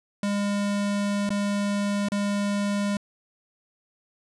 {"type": "tone with dropouts", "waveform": "square", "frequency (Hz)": 202.8, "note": "G#3", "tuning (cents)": -41, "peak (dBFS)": -24, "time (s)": [0.23, 2.97], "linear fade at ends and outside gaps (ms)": 2, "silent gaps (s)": [[1.292, 1.304], [2.086, 2.119]], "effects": ["resampled to 24000 Hz"]}